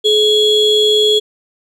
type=ring-modulated tone; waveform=triangle; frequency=1885 Hz; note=A#6; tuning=19 cents sharp; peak=-4 dBFS; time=0.04-1.2 s; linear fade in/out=20 ms; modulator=1460 Hz; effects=none